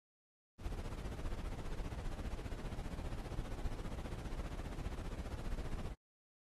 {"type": "noise with tremolo", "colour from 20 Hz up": "brown", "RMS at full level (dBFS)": -39, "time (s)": [0.58, 5.95], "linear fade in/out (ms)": 50, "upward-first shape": "triangle", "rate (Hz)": 15, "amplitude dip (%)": 75, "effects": ["AAC 32 kbps"]}